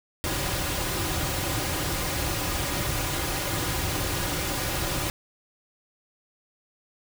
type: noise with comb filter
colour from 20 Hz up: pink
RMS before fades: -28 dBFS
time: 0.24-5.1 s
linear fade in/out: 0 ms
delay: 4.5 ms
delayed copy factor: -0.6
effects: none